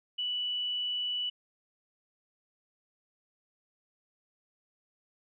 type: tone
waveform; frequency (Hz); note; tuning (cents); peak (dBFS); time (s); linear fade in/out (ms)
sine; 2960; F#7; 0; -30; 0.18-1.3; 10
effects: none